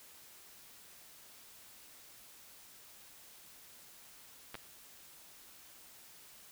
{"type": "clicks", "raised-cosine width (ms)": 0.3, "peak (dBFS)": -27, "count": 2, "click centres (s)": [4.544, 4.553], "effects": ["white hiss -57 dBFS RMS until 6.51 s"]}